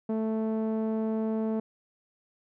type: tone with low-pass filter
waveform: sawtooth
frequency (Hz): 220.2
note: A3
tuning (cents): +2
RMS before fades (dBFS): -29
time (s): 0.09-1.6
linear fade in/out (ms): 5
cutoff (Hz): 610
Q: 0.98
effects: none